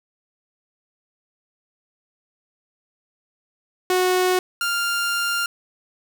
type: tone pair in turn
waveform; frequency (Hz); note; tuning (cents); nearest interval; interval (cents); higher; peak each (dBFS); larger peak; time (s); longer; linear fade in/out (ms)
sawtooth; 366.9 / 1396.5; F#4 / F6; -15 / -1; octave + major seventh; 2314; second; -13 / -17; first; 3.9-4.39 / 4.61-5.46; second; 2
effects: 7-bit